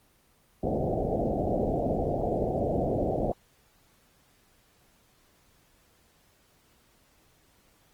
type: low-pass noise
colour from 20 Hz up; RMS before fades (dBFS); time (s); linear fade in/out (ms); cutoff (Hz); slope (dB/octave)
white; -28; 0.63-3.32; 5; 750; 96
effects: pink hiss -64 dBFS RMS until 7.93 s + Opus 24 kbps